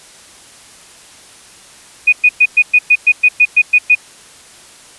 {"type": "tone bursts", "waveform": "sine", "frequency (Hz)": 2477, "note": "D#7", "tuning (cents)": -8, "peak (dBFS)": -4, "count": 12, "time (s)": [2.07, 3.952], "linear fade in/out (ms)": 10, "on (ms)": 56, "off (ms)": 110, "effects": ["white hiss -40 dBFS RMS until 4.98 s", "resampled to 24000 Hz"]}